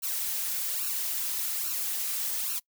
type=noise with flanger; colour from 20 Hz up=blue; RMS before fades=-31 dBFS; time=0.02-2.6 s; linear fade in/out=20 ms; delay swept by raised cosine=0.71 to 5.11 ms; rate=1.2 Hz; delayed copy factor=+0.85; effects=noise-tail reverb RT60 0.1 s tail -24 dB re dry